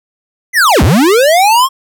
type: linear two-way sweep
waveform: square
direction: down then up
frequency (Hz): 2086 to 57.8 to 1095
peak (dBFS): -6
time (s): 0.53-1.69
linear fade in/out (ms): 50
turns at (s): 0.83
effects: none